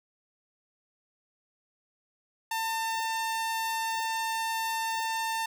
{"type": "tone", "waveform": "sawtooth", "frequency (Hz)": 899, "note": "A5", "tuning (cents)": 37, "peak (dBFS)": -25, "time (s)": [2.51, 5.46], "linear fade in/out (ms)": 5, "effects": []}